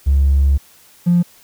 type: tone pair in turn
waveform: triangle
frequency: 69.3 / 174.63 Hz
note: C#2 / F3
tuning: 0 / 0 cents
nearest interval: octave + major third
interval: 1600 cents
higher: second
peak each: -6 dBFS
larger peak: neither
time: 0.06-0.58 / 1.06-1.23 s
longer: first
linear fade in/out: 20 ms
effects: tanh soft clip ceiling -7 dBFS + white hiss -48 dBFS RMS until 1.43 s